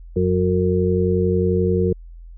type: harmonic tone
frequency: 91.3 Hz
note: F#2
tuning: 23 cents flat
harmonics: 1 / 2 / 4 / 5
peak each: -21 / -21 / -21 / -21 dBFS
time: 0.16-1.93 s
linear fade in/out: 5 ms
effects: added 42 Hz sine -36 dBFS peak until 2.37 s